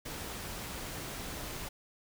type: noise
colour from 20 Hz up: pink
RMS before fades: -41 dBFS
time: 0.05-1.69 s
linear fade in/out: 10 ms
effects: none